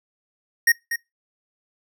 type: tone with echo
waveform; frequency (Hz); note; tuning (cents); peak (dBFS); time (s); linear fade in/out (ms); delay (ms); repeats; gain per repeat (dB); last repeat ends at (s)
square; 1864.7; A#6; 0; -14; 0.67-0.72; 5; 240; 1; -10; 0.96
effects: noise-tail reverb RT60 0.2 s tail -22 dB re dry